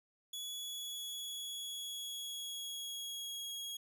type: tone with pitch glide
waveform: sawtooth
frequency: 3390 to 3305 Hz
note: G#7 to G#7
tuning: +35 to -9 cents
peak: -38 dBFS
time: 0.33-3.77 s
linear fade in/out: 5 ms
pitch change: -44 cents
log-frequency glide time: 0.53-3.49 s
effects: none